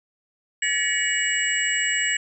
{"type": "tone cluster", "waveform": "sine", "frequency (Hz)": [1722, 1909, 2244, 2903, 7710], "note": ["A6", "A#6", "C#7", "F#7", "B8"], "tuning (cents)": [-38, 41, 21, -34, -43], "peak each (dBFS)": -27, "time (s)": [0.62, 2.17], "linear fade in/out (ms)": 5, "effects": []}